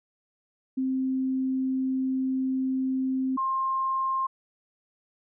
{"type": "tone pair in turn", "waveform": "sine", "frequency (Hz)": [262, 1060.5], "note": ["C4", "C6"], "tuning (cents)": [2, 23], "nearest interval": "2 octaves", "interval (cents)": 2421, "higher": "second", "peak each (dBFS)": -24, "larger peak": "neither", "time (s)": [[0.77, 3.37], [3.37, 4.27]], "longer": "first", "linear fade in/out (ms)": 10, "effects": []}